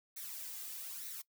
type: noise with flanger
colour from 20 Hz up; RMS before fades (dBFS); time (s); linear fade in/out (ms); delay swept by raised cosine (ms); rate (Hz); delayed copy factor
blue; -45; 0.16-1.22; 10; 0.49 to 2.49; 1.1; +0.6
effects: noise-tail reverb RT60 0.1 s tail -20 dB re dry